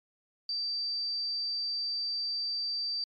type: tone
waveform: sine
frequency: 4659 Hz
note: D8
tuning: 15 cents flat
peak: -30 dBFS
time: 0.49-3.04 s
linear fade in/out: 2 ms
effects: MP3 48 kbps